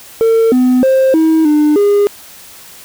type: tone with pitch steps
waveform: triangle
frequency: 452.4 / 252.5 / 528 / 319.8 / 299.9 / 407.9 Hz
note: A4 / B3 / C5 / D#4 / D4 / G#4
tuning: +48 / +39 / +16 / +48 / +36 / -31 cents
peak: -4 dBFS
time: 0.21-2.07 s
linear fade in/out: 0 ms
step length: 310 ms
effects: tanh soft clip ceiling -1 dBFS + white hiss -36 dBFS RMS until 2.84 s